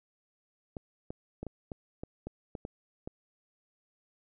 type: clicks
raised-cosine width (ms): 2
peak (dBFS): -25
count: 10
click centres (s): 0.768 / 1.105 / 1.43 / 1.467 / 1.718 / 2.035 / 2.27 / 2.552 / 2.651 / 3.075
effects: none